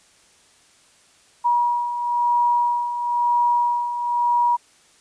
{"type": "beating tone pair", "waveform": "sine", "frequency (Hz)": [959, 960], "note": ["A#5", "B5"], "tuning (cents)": [49, -49], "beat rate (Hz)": 1, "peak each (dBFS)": [-25, -18], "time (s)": [1.44, 4.57], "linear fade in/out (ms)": 20, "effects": ["white hiss -55 dBFS RMS until 5 s", "resampled to 22050 Hz"]}